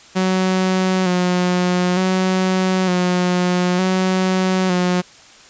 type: tone with vibrato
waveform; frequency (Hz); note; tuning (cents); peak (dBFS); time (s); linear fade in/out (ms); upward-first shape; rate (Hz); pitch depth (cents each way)
sawtooth; 183.3; F#3; -16; -11; 0.15-5.02; 20; square; 0.55; 32
effects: white hiss -44 dBFS RMS until 5.49 s + resampled to 16000 Hz